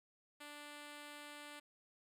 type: tone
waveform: 5% pulse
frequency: 293.7 Hz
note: D4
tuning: in tune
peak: -39 dBFS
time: 0.4-1.6 s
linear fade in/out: 10 ms
effects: resampled to 32000 Hz